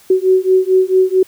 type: beating tone pair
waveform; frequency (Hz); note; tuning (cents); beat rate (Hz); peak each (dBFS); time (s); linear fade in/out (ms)
sine; 372.4 / 376.9; F#4 / F#4; +11 / +32; 4.5; -12; 0.1-1.23; 5
effects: white hiss -46 dBFS RMS until 1.27 s